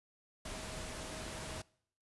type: tone in noise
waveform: sine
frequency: 633 Hz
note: D#5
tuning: 30 cents sharp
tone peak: -53 dBFS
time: 0.45-1.62 s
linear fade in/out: 5 ms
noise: pink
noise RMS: -44 dBFS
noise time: 0.45-1.62 s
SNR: -12 dB
effects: noise-tail reverb RT60 0.6 s tail -23 dB re dry + resampled to 24000 Hz